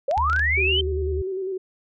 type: linear sweep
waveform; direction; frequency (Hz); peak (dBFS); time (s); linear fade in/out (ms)
sine; up; 510 to 3132; -19; 0.08-0.81; 5
type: clicks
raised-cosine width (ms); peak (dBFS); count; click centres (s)
0.2; -18; 6; 0.112 / 0.178 / 0.299 / 0.331 / 0.363 / 0.394
type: tone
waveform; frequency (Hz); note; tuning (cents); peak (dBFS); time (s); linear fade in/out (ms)
sine; 76; D#2; -40; -24; 0.17-1.22; 5
type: tone with vibrato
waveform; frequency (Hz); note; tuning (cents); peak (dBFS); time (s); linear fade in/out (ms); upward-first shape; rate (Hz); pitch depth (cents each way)
sine; 380; F#4; +46; -25; 0.57-1.58; 10; square; 10; 37
effects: none